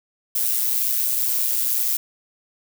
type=noise with amplitude modulation; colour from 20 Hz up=violet; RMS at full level=-19 dBFS; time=0.35-1.97 s; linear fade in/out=5 ms; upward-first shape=sine; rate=122 Hz; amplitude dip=55%; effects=none